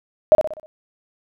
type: tone with echo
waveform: sine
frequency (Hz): 620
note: D#5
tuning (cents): -6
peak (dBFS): -6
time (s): 0.32-0.35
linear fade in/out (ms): 0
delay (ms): 62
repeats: 5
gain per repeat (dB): -7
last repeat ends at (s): 0.66
effects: none